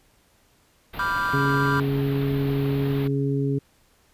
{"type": "band-stop noise", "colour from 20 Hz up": "pink", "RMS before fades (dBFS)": -36, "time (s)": [0.93, 3.08], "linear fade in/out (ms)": 10, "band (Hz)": [4100, 13000], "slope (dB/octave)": 48}
{"type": "chord", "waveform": "triangle", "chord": "G dominant seventh", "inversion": "first", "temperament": "equal", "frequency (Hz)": [987.8, 1174.7, 1396.9, 1568], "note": ["B5", "D6", "F6", "G6"], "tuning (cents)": [0, 0, 0, 0], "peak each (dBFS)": -26, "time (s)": [0.99, 1.8], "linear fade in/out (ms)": 2}
{"type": "harmonic tone", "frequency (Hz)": 138.6, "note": "C#3", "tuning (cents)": 0, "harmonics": [1, 2, 3], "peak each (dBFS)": [-23, -26, -28], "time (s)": [1.33, 3.59], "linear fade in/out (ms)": 10}
{"effects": ["pink hiss -61 dBFS RMS until 4.13 s", "resampled to 32000 Hz"]}